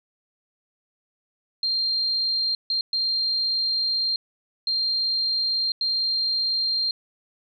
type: tone bursts at uneven times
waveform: sine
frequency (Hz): 4186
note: C8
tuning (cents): 0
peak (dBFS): -21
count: 5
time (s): 1.63-2.55 / 2.7-2.81 / 2.93-4.16 / 4.67-5.72 / 5.81-6.91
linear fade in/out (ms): 2
effects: none